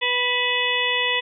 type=harmonic tone with a mistuned harmonic; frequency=492.4 Hz; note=B4; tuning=5 cents flat; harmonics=1 / 2 / 4 / 5 / 6 / 7; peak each=-29 / -28 / -24 / -26 / -27 / -26 dBFS; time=0.01-1.21 s; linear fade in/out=20 ms; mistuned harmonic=5; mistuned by=+59 cents; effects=none